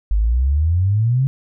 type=exponential sweep; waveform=sine; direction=up; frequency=49 to 138.59 Hz; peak=-13 dBFS; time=0.11-1.27 s; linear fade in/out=0 ms; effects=none